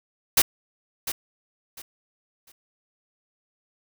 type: noise with echo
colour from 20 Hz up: white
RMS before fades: -17 dBFS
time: 0.37-0.42 s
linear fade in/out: 5 ms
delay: 700 ms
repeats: 3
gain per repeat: -12 dB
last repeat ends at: 2.52 s
effects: none